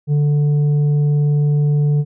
triangle tone with tanh clipping, 146.83 Hz, D3, in tune, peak -13 dBFS, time 0.07-2.05 s, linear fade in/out 50 ms, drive 9 dB, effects none

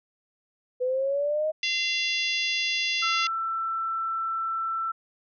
sine linear sweep, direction up, 496.6 to 630 Hz, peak -23 dBFS, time 0.8-1.52 s, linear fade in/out 20 ms
harmonic tone, 687 Hz, F5, 29 cents flat, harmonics 3 / 4 / 5 / 6 / 7 / 8 / 9, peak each -31 / -28 / -31 / -37 / -32 / -42 / -40 dBFS, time 1.63-3.27 s, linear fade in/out 2 ms
sine tone, 1335 Hz, E6, 22 cents sharp, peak -26 dBFS, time 3.02-4.92 s, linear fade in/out 10 ms
effects none

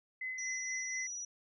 sine tone with tremolo, 2034 Hz, C7, 50 cents flat, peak -36 dBFS, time 0.21-1.07 s, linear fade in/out 5 ms, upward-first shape sine, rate 4.2 Hz, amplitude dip 40%
sine tone, 5840 Hz, F#8, 24 cents flat, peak -39 dBFS, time 0.38-1.25 s, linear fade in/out 5 ms
effects none

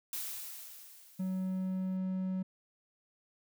blue noise with exponential decay, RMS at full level -37 dBFS, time 0.13-1.97 s, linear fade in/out 1 ms, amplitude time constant 400 ms
triangle tone, 187.1 Hz, F#3, 20 cents sharp, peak -30 dBFS, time 1.19-2.43 s, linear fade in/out 10 ms
effects none

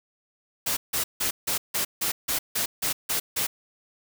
white noise bursts, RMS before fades -26 dBFS, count 11, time 0.66-3.47 s, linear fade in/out 10 ms, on 110 ms, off 160 ms, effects none

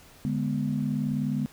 sine chord, G# diminished, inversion second, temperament equal, 146.83 / 207.7 / 246.9 Hz, D3 / G#3 / B3, 0 / 0 / 0 cents, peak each -29 dBFS, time 0.25-1.46 s, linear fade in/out 0 ms, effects tanh soft clip ceiling -15 dBFS + pink hiss -53 dBFS RMS until 1.52 s

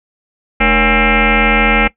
sine tone with frequency modulation, 1078 Hz, C#6, 49 cents flat, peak -8 dBFS, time 0.6-1.88 s, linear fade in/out 10 ms, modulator 259 Hz, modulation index 5.8, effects noise-tail reverb RT60 0.1 s tail -19 dB re dry

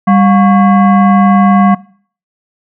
sine tone with frequency modulation, 197.5 Hz, G3, 13 cents sharp, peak -4 dBFS, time 0.07-1.75 s, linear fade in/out 10 ms, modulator 912 Hz, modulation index 0.84, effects noise-tail reverb RT60 0.5 s tail -21 dB re dry

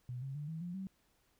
sine tone with pitch steps, 124.1 / 135.33 / 147.58 / 160.94 / 175.5 / 191.39 Hz, B2 / C#3 / D3 / E3 / F3 / G3, +9 / -41 / +9 / -41 / +9 / -41 cents, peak -39 dBFS, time 0.09-0.87 s, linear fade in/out 0 ms, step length 130 ms, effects pink hiss -74 dBFS RMS until 1.39 s

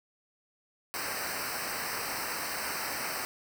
pink noise with comb filter, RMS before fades -35 dBFS, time 0.94-3.25 s, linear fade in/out 0 ms, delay 0.29 ms, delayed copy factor -1, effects none

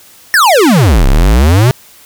square exponential two-way sweep, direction down then up, 1864.7 to 30.87 to 135.1 Hz, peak -5 dBFS, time 0.34-1.71 s, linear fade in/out 0 ms, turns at 1.07 s, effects white hiss -40 dBFS RMS until 2.05 s

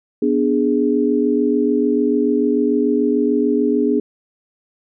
sine chord, G# diminished, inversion first, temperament equal, 246.9 / 293.7 / 415.3 Hz, B3 / D4 / G#4, 0 / 0 / 0 cents, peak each -18 dBFS, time 0.22-4 s, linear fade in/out 5 ms, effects none

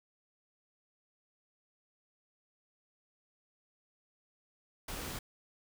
pink noise, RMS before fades -41 dBFS, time 4.88-5.19 s, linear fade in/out 5 ms, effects none

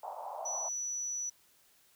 white band-pass noise, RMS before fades -42 dBFS, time 0.03-0.69 s, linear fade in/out 5 ms, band 600 to 950 Hz, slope 48 dB/octave
sine tone, 5920 Hz, F#8, in tune, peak -34 dBFS, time 0.45-1.3 s, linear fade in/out 10 ms
effects white hiss -66 dBFS RMS until 1.95 s

